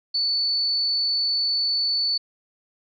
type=tone; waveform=sine; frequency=4475 Hz; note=C#8; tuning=16 cents sharp; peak=-20 dBFS; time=0.14-2.18 s; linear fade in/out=10 ms; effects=none